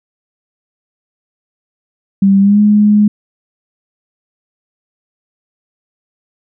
sine tone with pitch glide, 196 to 208.9 Hz, G3 to G#3, 0 to +10 cents, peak -5 dBFS, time 2.22-3.08 s, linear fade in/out 5 ms, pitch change +110 cents, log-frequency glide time 2.4-2.6 s, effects none

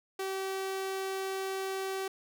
sawtooth tone, 384.2 Hz, G4, 35 cents flat, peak -29 dBFS, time 0.19-2.08 s, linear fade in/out 5 ms, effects none

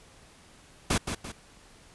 pink noise with echo, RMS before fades -25 dBFS, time 0.9-0.98 s, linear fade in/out 5 ms, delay 170 ms, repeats 2, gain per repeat -7 dB, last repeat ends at 1.32 s, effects pink hiss -55 dBFS RMS until 1.94 s + resampled to 24000 Hz

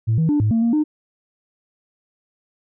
sine tone with pitch steps, 111.7 / 161.1 / 294.6 / 106.7 / 227.2 / 232.9 / 304 Hz, A2 / E3 / D4 / G#2 / A#3 / A#3 / D#4, +27 / -39 / +6 / +47 / -44 / -1 / -40 cents, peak -13 dBFS, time 0.07-0.84 s, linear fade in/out 20 ms, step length 110 ms, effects tanh soft clip ceiling -12 dBFS

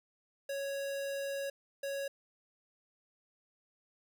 square tone bursts at uneven times, 554.4 Hz, C#5, in tune, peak -36 dBFS, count 2, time 0.49-1.5 / 1.83-2.08 s, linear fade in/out 5 ms, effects none

